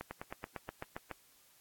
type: slowing click train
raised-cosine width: 0.5 ms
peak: -25 dBFS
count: 10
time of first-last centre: 0.01-1.113 s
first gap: 100 ms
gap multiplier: 1.05
effects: white hiss -65 dBFS RMS until 1.6 s + AAC 64 kbps